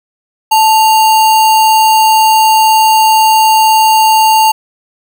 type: tone with sample-and-hold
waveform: sine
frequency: 879 Hz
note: A5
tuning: 2 cents flat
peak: -4 dBFS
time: 0.51-4.52 s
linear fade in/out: 10 ms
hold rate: 3675 Hz
effects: none